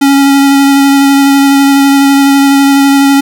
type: tone with vibrato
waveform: square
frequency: 277.2 Hz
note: C#4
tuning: in tune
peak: -4 dBFS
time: 0.01-3.21 s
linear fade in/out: 10 ms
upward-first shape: sine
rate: 12 Hz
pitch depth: 13 cents each way
effects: none